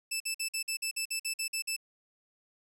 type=tone bursts; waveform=15% pulse; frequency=2637 Hz; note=E7; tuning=in tune; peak=-24 dBFS; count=12; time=0.11-1.765 s; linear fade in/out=10 ms; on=93 ms; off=49 ms; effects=11-bit